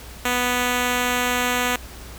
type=tone; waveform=5% pulse; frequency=246.9 Hz; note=B3; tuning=in tune; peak=-8 dBFS; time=0.25-1.76 s; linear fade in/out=2 ms; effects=added 60 Hz sine -39 dBFS peak until 2.18 s + pink hiss -41 dBFS RMS until 2.18 s